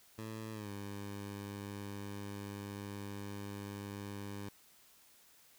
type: tone with pitch glide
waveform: 15% pulse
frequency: 110 to 100.87 Hz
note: A2 to G2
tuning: 0 to +50 cents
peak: -36 dBFS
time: 0.18-4.49 s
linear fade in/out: 5 ms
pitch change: -150 cents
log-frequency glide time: 0.53-0.69 s
effects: white hiss -64 dBFS RMS until 5.58 s